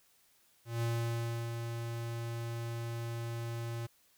square tone with ADSR envelope, 116.54 Hz, A#2, in tune, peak -31 dBFS, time 0.65-3.87 s, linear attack 170 ms, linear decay 680 ms, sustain -6 dB, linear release 14 ms, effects white hiss -68 dBFS RMS until 4.17 s

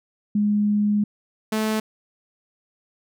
sine / sawtooth tone pair in turn, 207.7 / 217.4 Hz, G#3 / A3, 0 / -21 cents, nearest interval minor second, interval 79 cents, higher second, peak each -17 dBFS, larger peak neither, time 0.35-1.04 / 1.52-1.8 s, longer first, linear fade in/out 5 ms, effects none

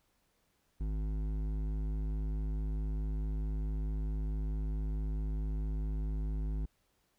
triangle tone with hard clipping, 52.3 Hz, G#1, 13 cents sharp, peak -34 dBFS, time 0.8-6.66 s, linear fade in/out 10 ms, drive 15 dB, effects pink hiss -75 dBFS RMS until 7.18 s

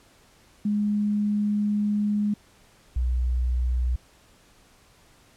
sine tone pair in turn, 207.7 / 61.75 Hz, G#3 / B1, 0 / 0 cents, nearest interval octave + major sixth, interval 2100 cents, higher first, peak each -21 dBFS, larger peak neither, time 0.65-2.34 / 2.96-3.96 s, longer first, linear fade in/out 5 ms, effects pink hiss -57 dBFS RMS until 5.36 s + low-pass 11000 Hz 12 dB/octave

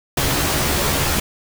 pink noise with comb filter, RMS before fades -19 dBFS, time 0.17-1.2 s, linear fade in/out 5 ms, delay 14 ms, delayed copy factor +0.7, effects none

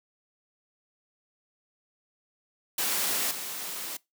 white noise with level steps, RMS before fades -28 / -36 dBFS, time 2.78-3.97 s, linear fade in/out 5 ms, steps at 3.31 s, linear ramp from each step 2 ms, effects noise-tail reverb RT60 0.2 s tail -23 dB re dry + high-pass 200 Hz 12 dB/octave

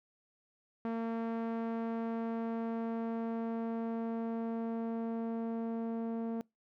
sawtooth tone with low-pass filter sweep, 228.2 Hz, A#3, 37 cents flat, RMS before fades -36 dBFS, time 0.85-6.41 s, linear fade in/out 0 ms, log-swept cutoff 1300 to 640 Hz, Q 0.7, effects noise-tail reverb RT60 0.2 s tail -25 dB re dry

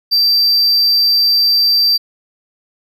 triangle tone, 4685 Hz, D8, 5 cents flat, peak -8 dBFS, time 0.11-1.98 s, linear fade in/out 20 ms, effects none

